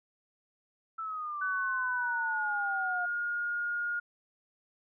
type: exponential sweep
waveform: sine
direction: down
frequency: 1330 to 709 Hz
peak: -34 dBFS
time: 0.98-3.06 s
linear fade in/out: 10 ms
type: tone with pitch glide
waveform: sine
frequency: 1500 to 1426.5 Hz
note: F#6 to F6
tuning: +23 to +36 cents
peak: -30 dBFS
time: 1.41-4 s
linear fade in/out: 10 ms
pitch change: -87 cents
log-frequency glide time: 1.96-2.53 s
effects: none